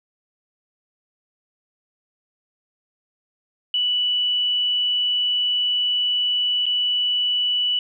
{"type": "tone with dropouts", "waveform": "sine", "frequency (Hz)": 2960, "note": "F#7", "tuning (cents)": 0, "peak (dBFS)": -18, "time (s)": [3.74, 7.79], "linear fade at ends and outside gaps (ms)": 2, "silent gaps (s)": [6.657, 6.664], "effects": []}